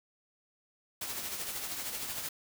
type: noise with tremolo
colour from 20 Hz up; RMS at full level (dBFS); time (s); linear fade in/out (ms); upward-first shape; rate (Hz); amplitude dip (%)
white; -36; 1.01-2.29; 5; triangle; 13; 50
effects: none